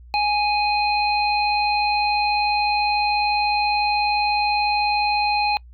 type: harmonic tone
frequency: 830.6 Hz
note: G#5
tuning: in tune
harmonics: 1 / 3 / 5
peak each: -19 / -24 / -26 dBFS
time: 0.14-5.57 s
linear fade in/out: 0 ms
effects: noise-tail reverb RT60 0.1 s tail -25 dB re dry + added 60 Hz sine -41 dBFS peak until 5.73 s